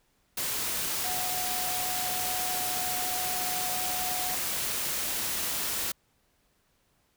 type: tone in noise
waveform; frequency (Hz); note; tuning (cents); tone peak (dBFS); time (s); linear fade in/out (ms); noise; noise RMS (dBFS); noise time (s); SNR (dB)
sine; 732; F#5; -19; -35; 1.04-4.35; 5; white; -31; 0.37-5.92; -7
effects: pink hiss -70 dBFS RMS until 7.16 s